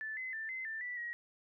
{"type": "tone with pitch steps", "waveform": "sine", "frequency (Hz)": [1753, 2040, 1776, 2057, 1779, 1967, 1899], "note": ["A6", "C7", "A6", "C7", "A6", "B6", "A#6"], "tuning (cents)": [-7, -44, 16, -30, 19, -7, 32], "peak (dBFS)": -38, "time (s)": [0.01, 1.13], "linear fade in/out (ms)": 0, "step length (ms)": 160, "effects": []}